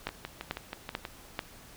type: two click trains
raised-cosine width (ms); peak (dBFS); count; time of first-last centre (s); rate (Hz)
0.3; -15 / -20; 4 / 7; 0.07-1.392 / 0.09-1.052; 2.27 / 6.24
effects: pink hiss -52 dBFS RMS until 1.76 s